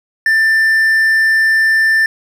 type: tone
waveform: triangle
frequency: 1780 Hz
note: A6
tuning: 20 cents sharp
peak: -7 dBFS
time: 0.26-2.06 s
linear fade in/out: 2 ms
effects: none